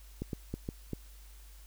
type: clicks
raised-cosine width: 3 ms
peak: -22 dBFS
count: 5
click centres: 0.22 / 0.332 / 0.54 / 0.689 / 0.933 s
effects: added 50 Hz sine -50 dBFS peak until 1.66 s + white hiss -60 dBFS RMS until 1.66 s